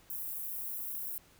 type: high-pass noise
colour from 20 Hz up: white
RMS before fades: -39 dBFS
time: 0.1-1.18 s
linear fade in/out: 0 ms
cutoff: 12000 Hz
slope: 24 dB/octave
effects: pink hiss -62 dBFS RMS until 1.39 s